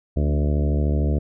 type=harmonic tone with a mistuned harmonic; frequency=73.42 Hz; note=D2; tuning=in tune; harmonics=1 / 2 / 3 / 4 / 5 / 6 / 7 / 8 / 9; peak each=-19 / -25 / -29 / -31 / -33 / -35 / -36 / -37 / -38 dBFS; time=0.16-1.19 s; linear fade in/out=10 ms; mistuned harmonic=3; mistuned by=+22 cents; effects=none